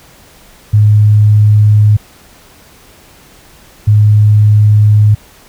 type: tone bursts at uneven times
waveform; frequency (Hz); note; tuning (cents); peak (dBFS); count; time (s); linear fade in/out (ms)
sine; 105.4; G#2; +26; -3; 2; 0.73-1.97 / 3.87-5.15; 10
effects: pink hiss -41 dBFS RMS until 5.48 s